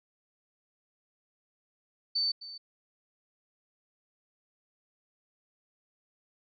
sine tone with echo, 4540 Hz, C#8, 41 cents sharp, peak -26 dBFS, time 2.15-2.32 s, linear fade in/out 10 ms, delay 260 ms, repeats 1, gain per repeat -15 dB, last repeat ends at 2.58 s, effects none

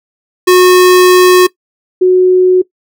square / sine tone pair in turn, 364.2 / 367.6 Hz, F#4 / F#4, -27 / -11 cents, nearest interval unison, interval 16 cents, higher second, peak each -3 dBFS, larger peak neither, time 0.47-1.47 / 2.01-2.62 s, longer first, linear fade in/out 10 ms, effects noise-tail reverb RT60 0.1 s tail -19 dB re dry

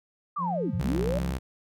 sine linear two-way sweep, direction down then up, 1226 to 81.9 to 606 Hz, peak -27 dBFS, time 0.36-1.19 s, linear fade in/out 10 ms, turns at 0.75 s
triangle tone with pitch glide, 175.5 to 173.99 Hz, F3 to F3, +9 to -6 cents, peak -28 dBFS, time 0.38-1.35 s, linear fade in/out 50 ms, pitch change -15 cents, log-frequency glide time 0.77-1.04 s
sawtooth tone with vibrato, 64.2 Hz, C2, 32 cents flat, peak -25 dBFS, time 0.79-1.39 s, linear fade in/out 20 ms, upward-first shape square, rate 2.6 Hz, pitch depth 57 cents each way
effects none

